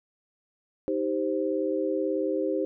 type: chord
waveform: sine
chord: C minor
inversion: first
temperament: just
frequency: 314 / 392.4 / 523.3 Hz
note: Eb4 / G4 / C5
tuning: +16 / +2 / 0 cents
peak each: -29 dBFS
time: 0.88-2.65 s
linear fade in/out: 0 ms
effects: none